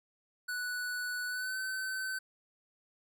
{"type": "tone with pitch glide", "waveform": "square", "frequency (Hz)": [1480, 1527.8], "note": ["F#6", "G6"], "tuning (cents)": [0, -45], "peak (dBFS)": -35, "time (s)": [0.48, 2.19], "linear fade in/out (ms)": 10, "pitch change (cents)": 55, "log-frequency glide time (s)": [1.27, 1.58], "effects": []}